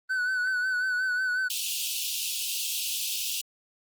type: tone with vibrato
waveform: triangle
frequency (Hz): 1500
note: F#6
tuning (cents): +23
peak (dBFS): -23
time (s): 0.09-1.49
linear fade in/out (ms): 20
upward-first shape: sine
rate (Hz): 5.5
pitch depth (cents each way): 41
type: high-pass noise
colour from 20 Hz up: pink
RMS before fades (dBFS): -31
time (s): 1.5-3.41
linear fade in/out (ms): 2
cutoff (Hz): 2600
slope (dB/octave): 96
effects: Opus 24 kbps